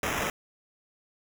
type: noise with sample-and-hold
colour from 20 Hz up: white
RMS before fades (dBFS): -30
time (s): 0.03-0.3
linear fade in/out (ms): 2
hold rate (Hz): 4410
effects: none